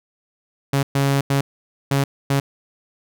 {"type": "tone bursts at uneven times", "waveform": "sawtooth", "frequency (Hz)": 138.59, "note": "C#3", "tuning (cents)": 0, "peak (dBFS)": -12, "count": 5, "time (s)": [[0.73, 0.83], [0.95, 1.21], [1.3, 1.41], [1.91, 2.04], [2.3, 2.4]], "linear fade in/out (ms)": 5, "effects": []}